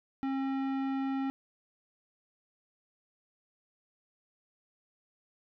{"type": "tone with tanh clipping", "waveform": "sine", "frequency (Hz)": 269.5, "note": "C#4", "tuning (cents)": -49, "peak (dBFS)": -32, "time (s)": [0.23, 1.3], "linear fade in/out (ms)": 0, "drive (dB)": 16, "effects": []}